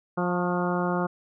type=harmonic tone with a mistuned harmonic; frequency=177.2 Hz; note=F3; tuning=25 cents sharp; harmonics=1 / 2 / 3 / 4 / 5 / 6 / 7 / 8; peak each=-27 / -30 / -32 / -33 / -34 / -35 / -35 / -36 dBFS; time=0.17-1.07 s; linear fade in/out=10 ms; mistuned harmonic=6; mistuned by=+39 cents; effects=none